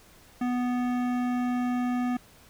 sine tone with hard clipping, 246.9 Hz, B3, in tune, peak -27 dBFS, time 0.41-2.17 s, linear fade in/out 5 ms, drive 15 dB, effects pink hiss -55 dBFS RMS until 2.49 s

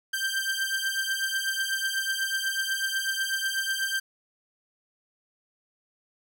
sawtooth beating tone pair, 1568 / 1576.1 Hz, G6 / G6, 0 / +9 cents, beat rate 8.1 Hz, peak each -26 dBFS, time 0.13-4 s, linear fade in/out 10 ms, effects none

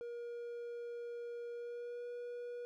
triangle tone with pitch glide, 474.9 to 483.2 Hz, A#4 to B4, +32 to -38 cents, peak -40 dBFS, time 0.01-2.65 s, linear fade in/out 0 ms, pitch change +30 cents, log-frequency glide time 1.53-2.07 s, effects none

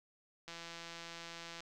click train, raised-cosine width 0.2 ms, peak -30 dBFS, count 190, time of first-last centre 0.48-1.605 s, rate 168 Hz, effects none

